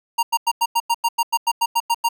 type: tone bursts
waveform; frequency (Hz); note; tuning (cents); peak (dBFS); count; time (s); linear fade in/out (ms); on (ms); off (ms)
square; 932.3; A#5; 0; -16; 14; 0.18-2.089; 10; 50; 93
effects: none